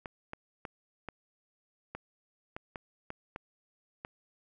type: clicks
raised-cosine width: 0.5 ms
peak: -24 dBFS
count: 10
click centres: 0.058 / 0.334 / 0.652 / 1.087 / 1.95 / 2.565 / 2.758 / 3.104 / 3.361 / 4.049 s
effects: none